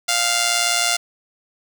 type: tone with amplitude modulation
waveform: 5% pulse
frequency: 698.5 Hz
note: F5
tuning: in tune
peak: -3 dBFS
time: 0.08-0.97 s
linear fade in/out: 10 ms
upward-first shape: sine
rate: 119 Hz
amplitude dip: 55%
effects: none

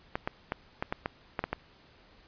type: clicks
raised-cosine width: 0.5 ms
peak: -15 dBFS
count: 9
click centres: 0.155 / 0.275 / 0.521 / 0.825 / 0.925 / 1.059 / 1.392 / 1.44 / 1.53 s
effects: pink hiss -59 dBFS RMS until 2.27 s + resampled to 11025 Hz

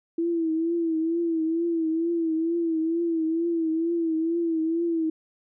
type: tone with vibrato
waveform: sine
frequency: 329.6 Hz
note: E4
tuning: in tune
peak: -22 dBFS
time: 0.18-5.1 s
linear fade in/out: 5 ms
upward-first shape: triangle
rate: 2.2 Hz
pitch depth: 72 cents each way
effects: none

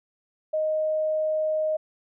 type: tone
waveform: sine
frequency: 622.3 Hz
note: D#5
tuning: in tune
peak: -22 dBFS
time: 0.53-1.77 s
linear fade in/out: 10 ms
effects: none

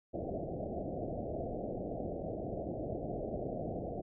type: low-pass noise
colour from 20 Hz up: white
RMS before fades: -39 dBFS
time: 0.13-4.02 s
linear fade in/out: 20 ms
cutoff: 720 Hz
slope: 96 dB/octave
effects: none

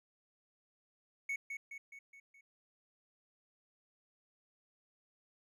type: tone with echo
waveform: triangle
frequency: 2217 Hz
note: C#7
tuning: in tune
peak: -33 dBFS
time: 1.29-1.36 s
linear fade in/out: 5 ms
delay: 210 ms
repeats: 5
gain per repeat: -5 dB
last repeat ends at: 2.41 s
effects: none

